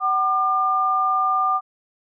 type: tone pair together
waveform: sine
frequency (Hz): 756 / 1200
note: F#5 / D6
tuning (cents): +37 / +37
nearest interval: minor sixth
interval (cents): 800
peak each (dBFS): -23 / -18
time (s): 0-1.61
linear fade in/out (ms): 50
effects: none